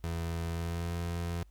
30% pulse tone with pitch glide, 83.6 to 85.65 Hz, E2 to F2, +25 to -33 cents, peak -30 dBFS, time 0.04-1.43 s, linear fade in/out 0 ms, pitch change +42 cents, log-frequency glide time 0.48-0.94 s, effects added 50 Hz sine -54 dBFS peak until 1.5 s + pink hiss -73 dBFS RMS until 1.5 s

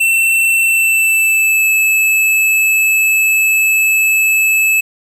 square tone with pitch glide, 2689 to 2608 Hz, E7 to E7, +34 to -19 cents, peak -10 dBFS, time 0-4.81 s, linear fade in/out 10 ms, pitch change -53 cents, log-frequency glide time 0.66-1.68 s, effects 7-bit

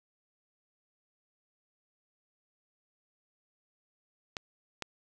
clicks, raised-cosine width 0.2 ms, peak -18 dBFS, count 2, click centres 4.368 / 4.823 s, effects none

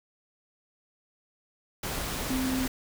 sine tone in noise, 259.7 Hz, C4, 13 cents flat, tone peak -27 dBFS, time 2.3-2.67 s, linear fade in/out 5 ms, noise pink, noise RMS -33 dBFS, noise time 1.83-2.68 s, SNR +3 dB, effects none

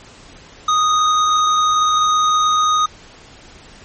square tone, 1244.5 Hz, D#6, in tune, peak -13 dBFS, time 0.68-2.86 s, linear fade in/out 5 ms, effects pink hiss -42 dBFS RMS until 3.84 s + MP3 32 kbps

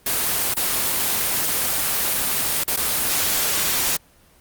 white noise with dropouts, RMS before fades -21 dBFS, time 0.06-3.97 s, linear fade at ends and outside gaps 5 ms, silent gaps 0.541-0.566 / 2.638-2.677 / 2.763-2.771 s, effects pink hiss -54 dBFS RMS until 4.4 s + Opus 24 kbps

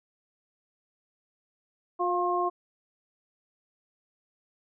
sine tone cluster, 356.5 / 703 / 1071 Hz, F4 / F5 / C6, +36 / +11 / +40 cents, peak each -29 / -29 / -28 dBFS, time 1.99-2.5 s, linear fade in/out 20 ms, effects none

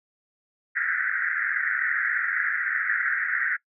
white band-pass noise, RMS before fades -26 dBFS, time 0.75-3.57 s, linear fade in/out 20 ms, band 1400 to 2000 Hz, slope 96 dB/octave, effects noise-tail reverb RT60 0.1 s tail -21 dB re dry

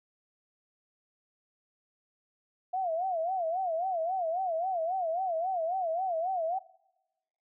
sine tone with vibrato, 702 Hz, F5, 9 cents sharp, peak -28 dBFS, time 2.73-6.59 s, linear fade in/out 10 ms, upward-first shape sine, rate 3.7 Hz, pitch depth 160 cents each way, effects noise-tail reverb RT60 1.0 s tail -22 dB re dry

